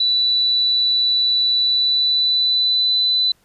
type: tone with pitch glide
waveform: sine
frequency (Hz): 3962 to 3999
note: B7 to B7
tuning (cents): +5 to +21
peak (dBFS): -14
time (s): 0-3.32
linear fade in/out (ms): 5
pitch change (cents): +16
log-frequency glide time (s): 1.59-2.97
effects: pink hiss -59 dBFS RMS until 3.44 s + resampled to 32000 Hz